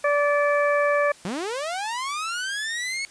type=harmonic tone; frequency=580 Hz; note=D5; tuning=22 cents flat; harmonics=1 / 2 / 3 / 4; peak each=-20 / -25 / -26 / -31 dBFS; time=0.04-1.12 s; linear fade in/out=5 ms
type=linear sweep; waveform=sawtooth; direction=up; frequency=164.1 to 2217 Hz; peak=-23 dBFS; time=1.25-3.05 s; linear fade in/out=0 ms
effects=white hiss -49 dBFS RMS until 3.1 s + resampled to 22050 Hz